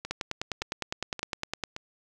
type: two click trains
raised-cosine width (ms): 0.2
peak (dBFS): -13 / -19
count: 16 / 4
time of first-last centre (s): 0.11-1.637 / 0.05-1.764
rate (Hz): 9.82 / 1.75
effects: none